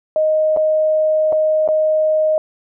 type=tone with dropouts; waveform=sine; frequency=622.3 Hz; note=D#5; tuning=in tune; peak=-12 dBFS; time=0.16-2.38 s; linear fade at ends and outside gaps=1 ms; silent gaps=0.564-0.571 / 1.324-1.328 / 1.677-1.687 s; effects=none